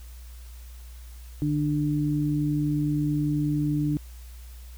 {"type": "tone pair together", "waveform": "sine", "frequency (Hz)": [148.4, 296.8], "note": ["D3", "D4"], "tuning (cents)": [18, 18], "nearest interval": "octave", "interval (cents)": 1200, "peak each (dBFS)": [-25, -25], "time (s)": [1.42, 3.97], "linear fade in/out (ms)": 0, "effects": ["added 60 Hz sine -40 dBFS peak until 4.77 s", "white hiss -54 dBFS RMS until 4.77 s"]}